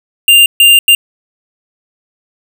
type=tone bursts at uneven times; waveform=square; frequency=2794 Hz; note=F7; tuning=in tune; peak=-3 dBFS; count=3; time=0.28-0.46 / 0.6-0.79 / 0.88-0.95 s; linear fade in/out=2 ms; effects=none